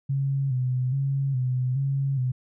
sine tone with vibrato, 132.1 Hz, C3, 17 cents sharp, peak -22 dBFS, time 0.09-2.32 s, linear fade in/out 10 ms, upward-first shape square, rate 1.2 Hz, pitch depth 67 cents each way, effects none

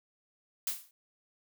blue noise with exponential decay, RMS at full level -29 dBFS, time 0.67-0.91 s, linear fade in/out 2 ms, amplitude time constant 52 ms, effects none

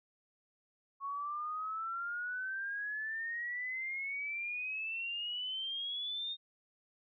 sine exponential sweep, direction up, 1100 to 3700 Hz, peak -36 dBFS, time 1-6.37 s, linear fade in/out 50 ms, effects none

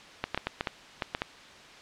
clicks, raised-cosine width 0.3 ms, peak -12 dBFS, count 9, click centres 0.24 / 0.346 / 0.376 / 0.47 / 0.609 / 0.672 / 1.022 / 1.149 / 1.219 s, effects white hiss -49 dBFS RMS until 1.81 s + low-pass 4000 Hz 12 dB/octave

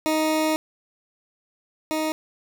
20% pulse tone pair in turn, 312.5 / 312.5 Hz, D#4 / D#4, +8 / +8 cents, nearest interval unison, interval 0 cents, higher neither, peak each -15 / -18 dBFS, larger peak first, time 0.06-0.56 / 1.91-2.12 s, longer first, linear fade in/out 0 ms, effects none

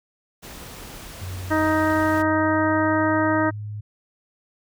pink noise, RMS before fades -39 dBFS, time 0.42-2.23 s, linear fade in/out 20 ms
sine tone with pitch glide, 92.5 to 105.03 Hz, F#2 to G#2, 0 to +20 cents, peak -29 dBFS, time 1.21-3.81 s, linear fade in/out 10 ms, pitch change +220 cents, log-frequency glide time 1.78-3.57 s
harmonic tone, 312.7 Hz, D#4, 9 cents sharp, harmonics 1 / 2 / 3 / 4 / 5 / 6, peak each -21 / -24 / -26 / -27 / -28 / -29 dBFS, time 1.5-3.51 s, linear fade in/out 20 ms
effects none

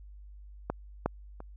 clicks, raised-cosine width 1 ms, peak -16 / -13 / -29 dBFS, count 3, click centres 0.7 / 1.06 / 1.404 s, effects added 50 Hz sine -46 dBFS peak until 1.56 s

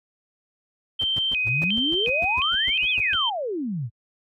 sine tone with vibrato, 2800 Hz, F7, 4 cents sharp, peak -21 dBFS, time 0.99-3.3 s, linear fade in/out 10 ms, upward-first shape square, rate 1.4 Hz, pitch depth 190 cents each way
brown noise bursts, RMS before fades -32 dBFS, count 15, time 1.01-3.155 s, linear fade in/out 5 ms, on 31 ms, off 120 ms
sine exponential two-way sweep, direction up then down, 104.4 to 3520 to 104.4 Hz, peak -25 dBFS, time 1.44-3.9 s, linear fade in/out 50 ms, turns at 2.9 s
effects high-pass 60 Hz 12 dB/octave

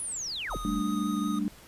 sine linear sweep, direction down, 10280 to 58.27 Hz, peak -32 dBFS, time 0-0.57 s, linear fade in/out 0 ms
sine tone, 41.2 Hz, E1, in tune, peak -36 dBFS, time 0.49-0.81 s, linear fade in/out 10 ms
square tone with vibrato, 1244.5 Hz, D#6, in tune, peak -37 dBFS, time 0.5-1.39 s, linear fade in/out 5 ms, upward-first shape sine, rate 5.4 Hz, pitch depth 13 cents each way
sine chord, G suspended second, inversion none, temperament just, 196 / 220.5 / 294 Hz, G3 / A3 / D4, 0 / +4 / +2 cents, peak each -31 dBFS, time 0.65-1.48 s, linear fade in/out 0 ms
effects pink hiss -52 dBFS RMS until 1.67 s + resampled to 32000 Hz

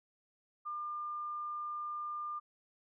sine tone, 1200 Hz, D6, 37 cents sharp, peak -37 dBFS, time 0.65-2.4 s, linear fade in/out 20 ms, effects none

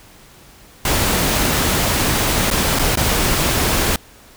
pink noise with dropouts, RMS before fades -17 dBFS, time 0.85-3.96 s, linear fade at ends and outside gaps 2 ms, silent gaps 2.503-2.511 / 2.789-2.793 / 2.956-2.972 s, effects pink hiss -45 dBFS RMS until 4.36 s

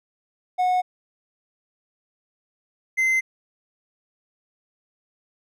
triangle tone pair in turn, 731 / 2068 Hz, F#5 / C7, -21 / -21 cents, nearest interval octave + tritone, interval 1800 cents, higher second, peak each -16 dBFS, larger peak neither, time 0.58-0.82 / 2.97-3.21 s, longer neither, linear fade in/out 20 ms, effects none

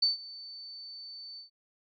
sine tone with ADSR envelope, 4530 Hz, C#8, 37 cents sharp, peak -21 dBFS, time 0.02-1.5 s, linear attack 8 ms, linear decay 140 ms, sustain -21 dB, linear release 120 ms, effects none

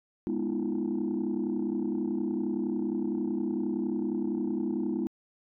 sine chord, F half-diminished seventh, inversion first, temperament equal with one note detuned, 207.7 / 246.9 / 311.1 / 342 Hz, Ab3 / Cb4 / Eb4 / F4, 0 / 0 / 0 / -36 cents, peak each -32 dBFS, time 0.27-5.07 s, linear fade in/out 0 ms, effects tanh soft clip ceiling -22 dBFS

